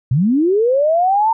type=linear sweep; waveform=sine; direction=up; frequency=113.3 to 917 Hz; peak=-11 dBFS; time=0.11-1.33 s; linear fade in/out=5 ms; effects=none